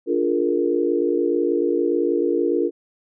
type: chord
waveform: sine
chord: Bb dominant seventh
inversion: first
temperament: just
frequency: 291.4 / 349.6 / 419.5 / 466.2 Hz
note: D4 / F4 / Ab4 / Bb4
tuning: -13 / +2 / +17 / 0 cents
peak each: -24 / -21 / -25 / -23 dBFS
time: 0.06-2.71 s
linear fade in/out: 50 ms
effects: none